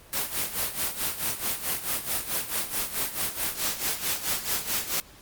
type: noise with tremolo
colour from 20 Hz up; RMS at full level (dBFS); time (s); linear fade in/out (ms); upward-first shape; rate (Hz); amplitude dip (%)
white; -26; 0.13-5; 0; sine; 4.6; 75
effects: pink hiss -51 dBFS RMS until 5.21 s + Opus 32 kbps